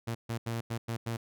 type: tone bursts at uneven times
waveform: sawtooth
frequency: 115.7 Hz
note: A#2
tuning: 13 cents flat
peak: -28 dBFS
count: 6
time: 0.07-0.15 / 0.29-0.38 / 0.46-0.61 / 0.7-0.78 / 0.88-0.97 / 1.06-1.17 s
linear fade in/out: 10 ms
effects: none